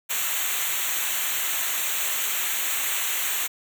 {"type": "noise with comb filter", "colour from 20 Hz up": "white", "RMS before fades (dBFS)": -26, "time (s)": [0.09, 3.48], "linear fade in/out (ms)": 20, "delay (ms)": 0.2, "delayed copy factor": -1, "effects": []}